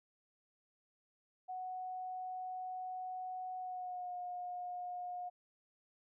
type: tone with pitch glide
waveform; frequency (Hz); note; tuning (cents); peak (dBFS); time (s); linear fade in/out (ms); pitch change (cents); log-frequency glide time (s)
sine; 740 to 717.7; F#5 to F5; 0 to +47; -40; 1.48-5.3; 20; -53; 3.58-4.15
effects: none